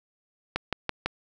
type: click train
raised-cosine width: 0.3 ms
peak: -10 dBFS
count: 4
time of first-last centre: 0.56-1.06 s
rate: 6 Hz
effects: none